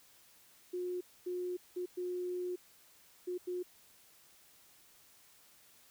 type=tone bursts at uneven times; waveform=sine; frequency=359.5 Hz; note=F#4; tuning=50 cents flat; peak=-35 dBFS; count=6; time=0.73-1.01 / 1.26-1.57 / 1.76-1.86 / 1.97-2.56 / 3.27-3.38 / 3.47-3.63 s; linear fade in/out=10 ms; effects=white hiss -63 dBFS RMS until 5.9 s